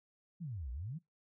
sine exponential two-way sweep, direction down then up, 187 to 57 to 178.7 Hz, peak -39 dBFS, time 0.4-0.99 s, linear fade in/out 20 ms, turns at 0.71 s, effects noise-tail reverb RT60 0.2 s tail -25 dB re dry

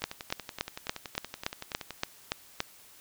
two click trains, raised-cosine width 0.2 ms, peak -11 / -20 dBFS, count 10 / 21, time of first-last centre 0.04-2.604 / 0.02-1.907 s, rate 3.51 / 10.6 Hz, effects white hiss -55 dBFS RMS until 3 s

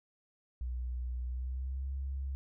sine tone with pitch glide, 61.6 to 67.56 Hz, B1 to C#2, -4 to -44 cents, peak -34 dBFS, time 0.61-2.35 s, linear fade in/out 0 ms, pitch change +160 cents, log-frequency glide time 1.25-1.9 s, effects none

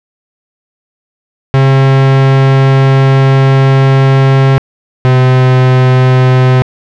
45% pulse tone pair in turn, 134.7 / 128.37 Hz, C#3 / C3, -49 / -33 cents, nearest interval minor second, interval 84 cents, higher first, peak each -4 dBFS, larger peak neither, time 1.54-4.58 / 5.05-6.62 s, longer first, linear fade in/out 0 ms, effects low-pass 3000 Hz 12 dB/octave

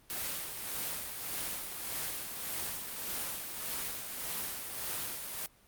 white noise with tremolo, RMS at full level -36 dBFS, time 0.1-5.46 s, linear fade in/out 0 ms, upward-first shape sine, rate 1.7 Hz, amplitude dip 45%, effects pink hiss -63 dBFS RMS until 5.67 s + Opus 32 kbps

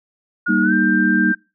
sine tone with pitch glide, 1436 to 1575 Hz, F6 to G6, +48 to +8 cents, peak -17 dBFS, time 0.46-1.35 s, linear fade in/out 10 ms, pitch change +160 cents, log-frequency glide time 0.62-0.73 s
sine chord, Eb major, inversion first, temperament equal with one note detuned, 196 / 234.4 / 311.1 Hz, G3 / Bb3 / Eb4, 0 / +10 / 0 cents, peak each -19 dBFS, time 0.48-1.33 s, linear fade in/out 20 ms
effects noise-tail reverb RT60 0.3 s tail -25 dB re dry

